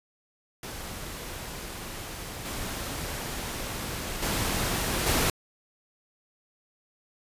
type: noise with level steps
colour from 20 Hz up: pink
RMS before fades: -38 / -34 / -28 / -24 dBFS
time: 0.63-5.3 s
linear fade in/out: 2 ms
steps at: 2.45 / 4.22 / 5.06 s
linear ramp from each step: 10 ms
effects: resampled to 32000 Hz